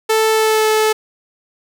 sawtooth tone with pitch glide, 440 to 433.9 Hz, A4 to A4, 0 to -24 cents, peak -8 dBFS, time 0.09-0.93 s, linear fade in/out 10 ms, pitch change -24 cents, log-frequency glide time 0.31-0.68 s, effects none

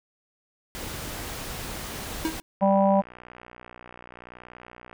pink noise, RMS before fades -35 dBFS, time 0.75-2.4 s, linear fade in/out 0 ms
square tone with exponential decay, 320.1 Hz, D#4, 49 cents sharp, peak -21 dBFS, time 2.25-2.42 s, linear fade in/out 0 ms, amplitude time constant 36 ms
harmonic tone, 196 Hz, G3, in tune, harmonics 1 / 3 / 4 / 5, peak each -21 / -21 / -24 / -27 dBFS, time 2.61-3.02 s, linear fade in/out 20 ms
click train, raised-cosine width 0.5 ms, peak -28 dBFS, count 142, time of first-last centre 2.61-4.929 s, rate 60.8 Hz
effects none

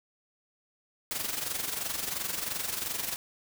white noise with amplitude modulation, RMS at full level -31 dBFS, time 1.11-3.16 s, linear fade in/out 0 ms, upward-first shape sine, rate 22.9 Hz, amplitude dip 65%, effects none

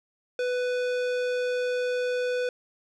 sine tone with tanh clipping, 496.6 Hz, B4, 9 cents sharp, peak -27 dBFS, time 0.39-2.49 s, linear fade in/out 2 ms, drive 18 dB, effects none

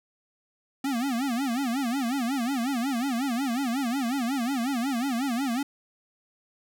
square tone with vibrato, 254.4 Hz, C4, 48 cents flat, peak -26 dBFS, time 0.84-5.63 s, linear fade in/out 5 ms, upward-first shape sine, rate 5.5 Hz, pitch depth 190 cents each way, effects none

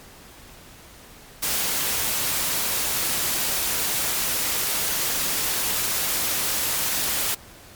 white noise, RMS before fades -24 dBFS, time 1.42-7.35 s, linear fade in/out 10 ms, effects pink hiss -46 dBFS RMS until 7.75 s + MP3 96 kbps

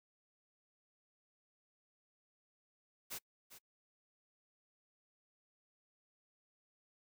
white noise with echo, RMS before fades -44 dBFS, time 3.1-3.19 s, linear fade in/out 20 ms, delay 400 ms, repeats 1, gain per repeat -12 dB, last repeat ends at 3.59 s, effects noise-tail reverb RT60 0.1 s tail -26 dB re dry

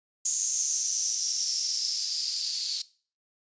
violet noise with band-pass filter sweep, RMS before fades -29 dBFS, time 0.25-2.82 s, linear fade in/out 5 ms, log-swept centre 6700 to 4400 Hz, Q 7.8, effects noise-tail reverb RT60 0.4 s tail -19 dB re dry + resampled to 16000 Hz

